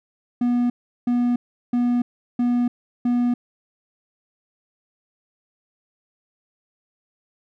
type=tone bursts; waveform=triangle; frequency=242.9 Hz; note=B3; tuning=29 cents flat; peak=-15 dBFS; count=5; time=0.41-3.34 s; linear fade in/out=5 ms; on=290 ms; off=370 ms; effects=none